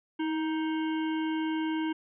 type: harmonic tone with a mistuned harmonic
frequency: 312.8 Hz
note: D#4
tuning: 9 cents sharp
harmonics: 1 / 3 / 5 / 7 / 9 / 10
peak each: -28 / -38 / -42 / -45 / -47 / -48 dBFS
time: 0.19-1.93 s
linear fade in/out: 10 ms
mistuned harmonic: 1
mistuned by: +25 cents
effects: none